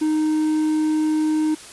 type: tone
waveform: triangle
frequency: 309.7 Hz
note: D#4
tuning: 8 cents flat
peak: -15 dBFS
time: 0.01-1.55 s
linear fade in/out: 10 ms
effects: white hiss -40 dBFS RMS until 1.72 s + resampled to 24000 Hz